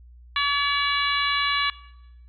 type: harmonic tone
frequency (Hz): 570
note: C#5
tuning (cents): +48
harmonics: 2 / 3 / 4 / 5 / 6 / 7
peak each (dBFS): -25 / -27 / -28 / -29 / -30 / -30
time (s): 0.36-1.7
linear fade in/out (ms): 2
effects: noise-tail reverb RT60 0.9 s tail -19 dB re dry + added 60 Hz sine -45 dBFS peak until 2.28 s